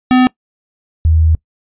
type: tone pair in turn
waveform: square / sine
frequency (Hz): 254 / 80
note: B3 / D#2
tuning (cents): +49 / +49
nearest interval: octave + minor sixth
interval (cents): 2000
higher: first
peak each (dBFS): -7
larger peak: neither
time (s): 0.11-0.27 / 1.05-1.35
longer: second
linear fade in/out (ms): 0
effects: noise-tail reverb RT60 0.1 s tail -23 dB re dry + resampled to 8000 Hz